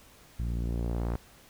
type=tone with low-pass filter sweep; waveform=sawtooth; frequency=58.27 Hz; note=A#1; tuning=in tune; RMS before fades=-31 dBFS; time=0.39-1.16 s; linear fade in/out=0 ms; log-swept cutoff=150 to 1300 Hz; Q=0.86; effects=pink hiss -56 dBFS RMS until 1.49 s